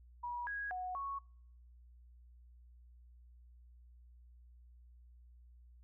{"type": "tone with pitch steps", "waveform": "sine", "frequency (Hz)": [965, 1651, 734, 1107], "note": ["B5", "G#6", "F#5", "C#6"], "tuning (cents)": [-40, -11, -14, -3], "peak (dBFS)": -38, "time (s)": [0.23, 1.19], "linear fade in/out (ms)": 10, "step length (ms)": 240, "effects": ["noise-tail reverb RT60 0.7 s tail -26 dB re dry", "added 60 Hz sine -57 dBFS peak until 5.83 s"]}